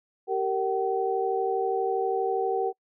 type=tone cluster; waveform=sine; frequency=387.5 / 459.9 / 761 Hz; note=G4 / A#4 / F#5; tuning=-20 / -23 / +48 cents; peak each=-28 dBFS; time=0.27-2.73 s; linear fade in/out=50 ms; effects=noise-tail reverb RT60 0.1 s tail -26 dB re dry